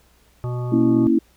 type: harmonic tone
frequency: 123 Hz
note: B2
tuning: 7 cents flat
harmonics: 1 / 3 / 5 / 7 / 9 / 10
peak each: -23 / -33 / -37 / -40 / -42 / -43 dBFS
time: 0.44-1.07 s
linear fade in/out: 0 ms
type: chord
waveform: sine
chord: A# diminished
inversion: none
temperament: equal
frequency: 233.1 / 277.2 / 329.6 Hz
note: A#3 / C#4 / E4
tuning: 0 / 0 / 0 cents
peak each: -19 / -19 / -17 dBFS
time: 0.72-1.19 s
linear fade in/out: 5 ms
effects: added 60 Hz sine -58 dBFS peak until 1.36 s + pink hiss -58 dBFS RMS until 1.36 s